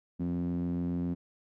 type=tone with band-pass filter; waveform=sawtooth; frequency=87.31 Hz; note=F2; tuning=in tune; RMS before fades=-32 dBFS; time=0.19-1.15 s; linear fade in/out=20 ms; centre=220 Hz; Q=8.9; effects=none